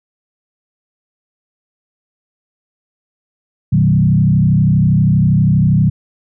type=tone with frequency modulation; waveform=sine; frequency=150.5 Hz; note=D3; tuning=43 cents sharp; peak=-8 dBFS; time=3.72-5.9 s; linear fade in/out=10 ms; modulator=32.5 Hz; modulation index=1.4; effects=none